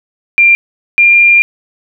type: tone pair in turn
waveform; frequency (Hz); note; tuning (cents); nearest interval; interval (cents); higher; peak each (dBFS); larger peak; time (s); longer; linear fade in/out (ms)
sine; 2381 / 2396; D7 / D7; +23 / +34; unison; 11; second; -3; neither; 0.38-0.55 / 0.98-1.42; second; 0
effects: none